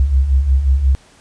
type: beating tone pair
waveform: sine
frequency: 63 / 68.6 Hz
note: B1 / C#2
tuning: +35 / -17 cents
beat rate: 5.6 Hz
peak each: -18 / -11 dBFS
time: 0-0.95 s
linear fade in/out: 0 ms
effects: pink hiss -48 dBFS RMS until 1.2 s + resampled to 22050 Hz